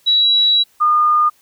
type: tone pair in turn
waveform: sine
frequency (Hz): 3901 / 1217.4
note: B7 / D#6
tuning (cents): -22 / -38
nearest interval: octave + minor sixth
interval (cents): 2016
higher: first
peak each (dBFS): -10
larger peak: neither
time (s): 0.06-0.64 / 0.8-1.3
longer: first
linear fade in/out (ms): 20
effects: white hiss -55 dBFS RMS until 1.41 s